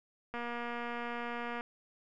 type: click train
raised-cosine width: 0.5 ms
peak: -25 dBFS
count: 303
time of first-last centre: 0.34-1.609 s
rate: 238 Hz
effects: none